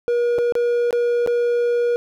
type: tone with dropouts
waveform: triangle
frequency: 478.5 Hz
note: A#4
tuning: 45 cents sharp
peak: -14 dBFS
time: 0.08-1.96 s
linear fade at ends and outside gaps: 0 ms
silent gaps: 0.383-0.387 / 0.523-0.553 / 0.908-0.928 / 1.263-1.274 s
effects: none